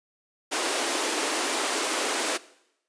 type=high-pass noise; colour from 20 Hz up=pink; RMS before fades=-27 dBFS; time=0.51-2.38 s; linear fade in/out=20 ms; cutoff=280 Hz; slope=48 dB/octave; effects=noise-tail reverb RT60 0.8 s tail -19 dB re dry + resampled to 22050 Hz